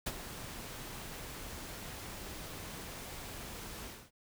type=noise with ADSR envelope; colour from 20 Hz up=pink; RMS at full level=-34 dBFS; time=0.06-4.11 s; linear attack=9 ms; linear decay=43 ms; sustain=-11 dB; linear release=260 ms; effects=none